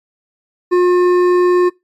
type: tone with hard clipping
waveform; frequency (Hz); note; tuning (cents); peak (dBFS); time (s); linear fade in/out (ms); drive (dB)
sine; 357.9; F4; +42; -10; 0.71-1.7; 20; 9
effects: noise-tail reverb RT60 0.2 s tail -23 dB re dry + MP3 64 kbps